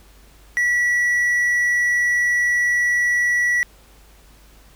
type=tone; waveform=triangle; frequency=1944 Hz; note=B6; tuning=28 cents flat; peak=-14 dBFS; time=0.57-3.63 s; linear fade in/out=0 ms; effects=added 50 Hz sine -48 dBFS peak until 4.75 s + pink hiss -52 dBFS RMS until 4.75 s